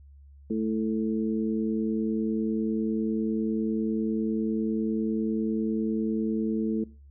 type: harmonic tone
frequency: 110 Hz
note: A2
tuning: in tune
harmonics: 2 / 3 / 4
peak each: -27 / -31 / -33 dBFS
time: 0.5-6.84 s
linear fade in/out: 5 ms
effects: noise-tail reverb RT60 0.4 s tail -22 dB re dry + added 70 Hz sine -48 dBFS peak until 7.1 s